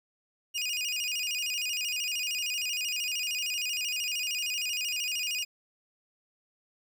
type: tone with vibrato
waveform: 25% pulse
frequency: 2658 Hz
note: E7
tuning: 14 cents sharp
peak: -26 dBFS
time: 0.54-5.45 s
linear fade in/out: 20 ms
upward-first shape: square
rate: 13 Hz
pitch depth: 120 cents each way
effects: 10-bit